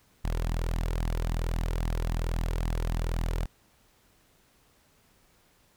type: tone with flanger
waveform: sawtooth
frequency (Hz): 41.2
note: E1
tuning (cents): 0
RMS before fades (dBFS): -29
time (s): 0.24-3.46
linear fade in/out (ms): 10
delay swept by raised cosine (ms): 1 to 2.2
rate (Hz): 3.7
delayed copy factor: +0.5
effects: pink hiss -64 dBFS RMS until 5.76 s